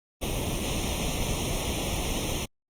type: noise with comb filter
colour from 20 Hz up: pink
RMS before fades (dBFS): -29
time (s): 0.21-2.46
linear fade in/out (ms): 20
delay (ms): 0.32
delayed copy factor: +0.9
effects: low-pass 12000 Hz 12 dB/octave + Opus 32 kbps